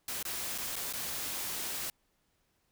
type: noise with dropouts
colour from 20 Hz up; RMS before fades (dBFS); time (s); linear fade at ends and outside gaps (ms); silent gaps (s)
white; -37; 0.08-1.9; 2; 0.228-0.251 / 0.579-0.583 / 0.757-0.763 / 0.927-0.935
effects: pink hiss -75 dBFS RMS until 2.71 s